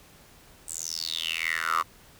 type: tone with high-pass filter sweep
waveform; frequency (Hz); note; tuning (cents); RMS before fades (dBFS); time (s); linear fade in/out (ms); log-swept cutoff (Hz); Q
10% pulse; 81.6; E2; -17; -30; 0.67-1.83; 20; 8500 to 1100; 8.3
effects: pink hiss -54 dBFS RMS until 2.19 s